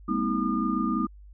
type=tone cluster; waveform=sine; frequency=200.5 / 229.5 / 255.5 / 318.4 / 1213 Hz; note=G3 / A#3 / C4 / D#4 / D#6; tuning=+39 / -27 / -41 / +40 / -44 cents; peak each=-30 dBFS; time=0.08-1.07 s; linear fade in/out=10 ms; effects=added 50 Hz sine -45 dBFS peak until 1.33 s